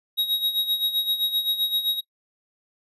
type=tone with tremolo; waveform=square; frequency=3798 Hz; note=A#7; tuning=32 cents sharp; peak=-20 dBFS; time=0.17-2.01 s; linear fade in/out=20 ms; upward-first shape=sine; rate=7.7 Hz; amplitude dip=70%; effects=noise-tail reverb RT60 0.1 s tail -21 dB re dry + resampled to 32000 Hz